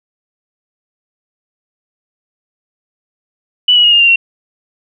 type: tone with pitch steps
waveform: sine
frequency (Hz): 2965 / 2917 / 2871 / 2825 / 2779 / 2735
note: F#7 / F#7 / F7 / F7 / F7 / F7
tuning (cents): +3 / -25 / +47 / +19 / -9 / -37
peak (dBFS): -5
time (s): 3.68-4.16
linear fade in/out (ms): 5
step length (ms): 80
effects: none